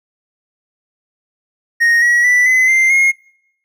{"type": "tone with pitch steps", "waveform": "triangle", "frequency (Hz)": [1864.7, 1918.2, 1973.3, 2030, 2088, 2148], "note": ["A#6", "A#6", "B6", "B6", "C7", "C7"], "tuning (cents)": [0, 49, -2, 47, -4, 45], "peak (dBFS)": -7, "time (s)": [1.8, 3.12], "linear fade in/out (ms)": 20, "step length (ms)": 220, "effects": ["noise-tail reverb RT60 0.8 s tail -26 dB re dry"]}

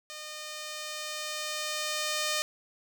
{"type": "tone with level ramp", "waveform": "5% pulse", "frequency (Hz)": 610, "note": "D#5", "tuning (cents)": -34, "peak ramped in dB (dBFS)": [-29, -16], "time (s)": [0.1, 2.42], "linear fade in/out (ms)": 0, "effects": []}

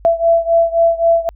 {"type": "beating tone pair", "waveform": "sine", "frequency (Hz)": [668, 671.8], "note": ["E5", "E5"], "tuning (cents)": [23, 33], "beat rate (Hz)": 3.8, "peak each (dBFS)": [-12, -14], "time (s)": [0.05, 1.29], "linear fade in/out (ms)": 0, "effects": ["added 50 Hz sine -38 dBFS peak until 1.35 s"]}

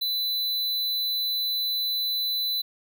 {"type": "tone", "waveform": "square", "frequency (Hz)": 4000, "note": "B7", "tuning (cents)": 21, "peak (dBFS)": -25, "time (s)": [0.01, 2.62], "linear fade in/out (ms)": 10, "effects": []}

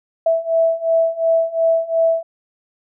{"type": "beating tone pair", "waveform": "sine", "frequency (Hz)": [656, 658.8], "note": ["E5", "E5"], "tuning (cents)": [-9, -1], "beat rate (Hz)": 2.8, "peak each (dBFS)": [-18, -16], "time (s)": [0.26, 2.23], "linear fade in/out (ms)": 5, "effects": []}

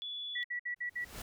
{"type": "tone", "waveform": "sine", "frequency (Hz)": 3431, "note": "A7", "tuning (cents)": -44, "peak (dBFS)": -38, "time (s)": [0.02, 0.43], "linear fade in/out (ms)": 0}
{"type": "tone bursts", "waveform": "sine", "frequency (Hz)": 1943, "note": "B6", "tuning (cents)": -29, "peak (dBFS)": -34, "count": 5, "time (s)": [0.35, 1.048], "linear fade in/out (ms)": 10, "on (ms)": 94, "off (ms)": 57}
{"type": "noise with exponential growth", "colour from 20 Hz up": "pink", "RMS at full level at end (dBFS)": -41, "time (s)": [0.76, 1.22], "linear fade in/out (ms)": 5, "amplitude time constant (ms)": 98}
{"effects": []}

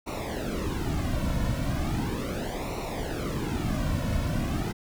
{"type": "noise with flanger", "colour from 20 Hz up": "brown", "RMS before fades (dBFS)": -29, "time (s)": [0.06, 4.73], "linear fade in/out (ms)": 20, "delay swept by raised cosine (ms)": [0.61, 2.51], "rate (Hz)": 0.37, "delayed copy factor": -0.8, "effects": []}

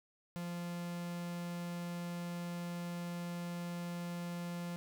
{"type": "tone", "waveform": "45% pulse", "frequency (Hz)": 173.6, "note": "F3", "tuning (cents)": -10, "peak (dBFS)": -39, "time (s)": [0.36, 4.76], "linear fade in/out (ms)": 0, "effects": []}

